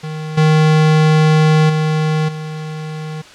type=tone with level steps; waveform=square; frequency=155.56 Hz; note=D#3; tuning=in tune; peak=-23 / -9 / -14 / -24 dBFS; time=0.03-3.22 s; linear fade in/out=10 ms; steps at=0.37 / 1.69 / 2.28 s; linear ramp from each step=10 ms; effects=white hiss -39 dBFS RMS until 3.34 s + low-pass 5000 Hz 12 dB/octave